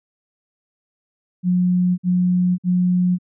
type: tone bursts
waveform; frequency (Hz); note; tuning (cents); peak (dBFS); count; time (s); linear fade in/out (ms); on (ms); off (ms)
sine; 180; F#3; -47; -14; 3; 1.43-3.186; 50; 550; 53
effects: none